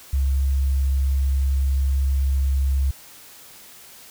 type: tone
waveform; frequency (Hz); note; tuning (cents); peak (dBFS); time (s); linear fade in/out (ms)
sine; 67.8; C#2; -38; -17; 0.13-2.91; 5
effects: white hiss -45 dBFS RMS until 4.1 s